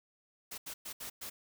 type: noise bursts at uneven times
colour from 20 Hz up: white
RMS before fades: -43 dBFS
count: 5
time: 0.51-0.58 / 0.66-0.74 / 0.85-0.93 / 1-1.1 / 1.21-1.3 s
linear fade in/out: 10 ms
effects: none